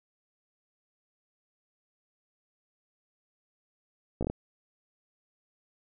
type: slowing click train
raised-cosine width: 2 ms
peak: -18 dBFS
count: 5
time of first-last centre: 4.21-4.3 s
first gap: 16 ms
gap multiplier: 1.23
effects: none